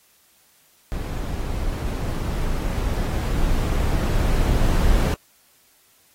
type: noise with level ramp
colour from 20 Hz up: brown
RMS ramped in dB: -27 to -17 dBFS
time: 0.92-5.14 s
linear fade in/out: 0 ms
effects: white hiss -58 dBFS RMS until 6.14 s + AAC 48 kbps